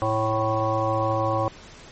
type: harmonic tone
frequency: 110 Hz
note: A2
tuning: in tune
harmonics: 1 / 3 / 5 / 7 / 9 / 10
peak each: -27 / -30 / -25 / -28 / -30 / -28 dBFS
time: 0.02-1.48 s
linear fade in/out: 0 ms
effects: pink hiss -45 dBFS RMS until 1.91 s + MP3 32 kbps